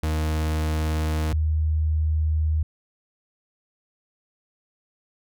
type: tone pair in turn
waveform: 40% pulse / sine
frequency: 77.9 / 77.9 Hz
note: D#2 / D#2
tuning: +3 / +3 cents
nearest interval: unison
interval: 0 cents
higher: neither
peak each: -21 / -19 dBFS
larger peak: second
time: 0.03-1.33 / 1.33-2.63 s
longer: neither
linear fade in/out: 5 ms
effects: none

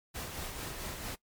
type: noise with tremolo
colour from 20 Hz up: pink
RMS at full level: -39 dBFS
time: 0.14-1.16 s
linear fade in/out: 20 ms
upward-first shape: sine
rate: 4.5 Hz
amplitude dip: 35%
effects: noise-tail reverb RT60 0.1 s tail -19 dB re dry + MP3 96 kbps

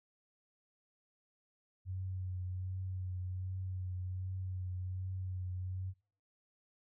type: tone with vibrato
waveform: sine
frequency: 92.5 Hz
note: F#2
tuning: in tune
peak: -37 dBFS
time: 1.85-5.94 s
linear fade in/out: 50 ms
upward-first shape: triangle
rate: 1.3 Hz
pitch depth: 28 cents each way
effects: noise-tail reverb RT60 0.4 s tail -21 dB re dry

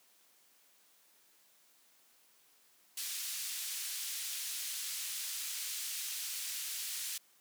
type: band-pass noise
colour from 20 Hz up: white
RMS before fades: -40 dBFS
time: 2.97-7.18 s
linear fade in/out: 5 ms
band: 2600 to 12000 Hz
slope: 12 dB/octave
effects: white hiss -67 dBFS RMS until 7.4 s + high-pass 200 Hz 12 dB/octave

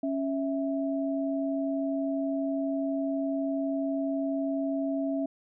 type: tone pair together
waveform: sine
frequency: 275.9 / 656.2 Hz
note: C#4 / E5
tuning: -8 / -8 cents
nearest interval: octave + minor third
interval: 1500 cents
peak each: -28 / -32 dBFS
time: 0.03-5.26 s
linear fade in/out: 5 ms
effects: none

